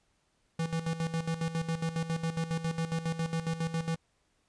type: tone with tremolo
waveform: square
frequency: 164 Hz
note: E3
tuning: 9 cents flat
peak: -29 dBFS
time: 0.59-3.96 s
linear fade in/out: 5 ms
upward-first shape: square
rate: 7.3 Hz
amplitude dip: 70%
effects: pink hiss -73 dBFS RMS until 4.48 s + resampled to 22050 Hz